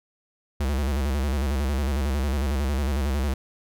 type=tone with vibrato; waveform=square; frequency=69.3 Hz; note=C#2; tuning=in tune; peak=-23 dBFS; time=0.6-3.34 s; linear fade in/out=5 ms; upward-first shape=square; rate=11 Hz; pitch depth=97 cents each way; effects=none